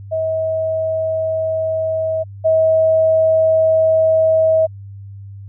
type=tone pair in turn; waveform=sine; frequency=640 / 640 Hz; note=D#5 / D#5; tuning=+49 / +49 cents; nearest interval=unison; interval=0 cents; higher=neither; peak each=-16 / -10 dBFS; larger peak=second; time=0.11-2.24 / 2.44-4.67 s; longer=second; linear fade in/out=20 ms; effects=added 99 Hz sine -31 dBFS peak until 5.48 s